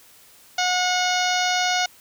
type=harmonic tone; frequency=727 Hz; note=F#5; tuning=31 cents flat; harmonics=1 / 2 / 3 / 4 / 5 / 6 / 7 / 8 / 9; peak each=-23 / -26 / -28 / -29 / -30 / -31 / -31 / -32 / -33 dBFS; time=0.58-1.86 s; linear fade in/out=5 ms; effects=white hiss -51 dBFS RMS until 2 s